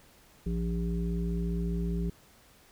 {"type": "harmonic tone", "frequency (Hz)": 57.5, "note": "A#1", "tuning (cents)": -23, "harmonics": [1, 3, 5, 7], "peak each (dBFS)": [-31, -31, -44, -40], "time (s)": [0.46, 2.1], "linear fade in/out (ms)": 5, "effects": ["pink hiss -59 dBFS RMS until 2.71 s"]}